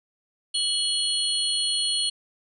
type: tone cluster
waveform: sine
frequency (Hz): 2956 / 3316 / 4284 / 9150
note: F#7 / G#7 / C8 / D9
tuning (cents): -2 / -3 / +40 / -46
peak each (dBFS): -28 / -30 / -26 / -29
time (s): 0.54-2.1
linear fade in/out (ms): 10
effects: none